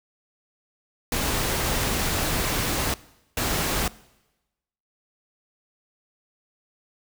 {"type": "noise bursts at uneven times", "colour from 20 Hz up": "pink", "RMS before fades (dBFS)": -25, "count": 2, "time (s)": [[1.12, 2.94], [3.37, 3.88]], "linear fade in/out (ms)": 2, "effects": ["noise-tail reverb RT60 1.0 s tail -21 dB re dry"]}